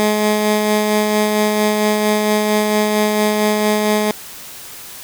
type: tone with tremolo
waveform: 15% pulse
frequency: 211.8 Hz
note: G#3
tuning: 34 cents sharp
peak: -6 dBFS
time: 0-4.11 s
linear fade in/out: 0 ms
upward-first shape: sine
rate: 4.4 Hz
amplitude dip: 30%
effects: white hiss -34 dBFS RMS until 5.03 s